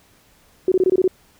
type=tone bursts; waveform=sine; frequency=371.4 Hz; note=F#4; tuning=7 cents sharp; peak=-12 dBFS; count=7; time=0.68-1.078 s; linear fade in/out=2 ms; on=38 ms; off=22 ms; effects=pink hiss -55 dBFS RMS until 1.39 s